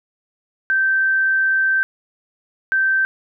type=tone pair in turn; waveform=sine; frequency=1556 / 1556 Hz; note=G6 / G6; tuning=-13 / -13 cents; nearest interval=unison; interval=0 cents; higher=neither; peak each=-14 dBFS; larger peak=neither; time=0.7-1.83 / 2.72-3.05 s; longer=first; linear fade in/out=0 ms; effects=none